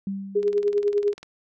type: tone with exponential decay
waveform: sine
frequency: 196 Hz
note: G3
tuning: in tune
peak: -24 dBFS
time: 0.07-0.95 s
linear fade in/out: 2 ms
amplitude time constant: 190 ms
type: tone with tremolo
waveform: sine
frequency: 410 Hz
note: G#4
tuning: 22 cents flat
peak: -16 dBFS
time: 0.35-1.14 s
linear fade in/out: 10 ms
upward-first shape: triangle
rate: 10 Hz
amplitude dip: 75%
type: click train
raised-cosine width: 0.2 ms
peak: -25 dBFS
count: 17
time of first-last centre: 0.43-1.23 s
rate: 20 Hz
effects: none